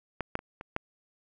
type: clicks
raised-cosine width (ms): 0.5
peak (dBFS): -16 / -13 / -28 / -25 / -14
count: 5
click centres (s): 0.207 / 0.354 / 0.391 / 0.611 / 0.764
effects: none